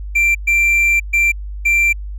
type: tone bursts at uneven times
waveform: triangle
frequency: 2358 Hz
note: D7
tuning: 6 cents sharp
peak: -9 dBFS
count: 4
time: 0.15-0.35 / 0.47-1 / 1.13-1.32 / 1.65-1.93 s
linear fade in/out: 10 ms
effects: added 50 Hz sine -24 dBFS peak until 2.18 s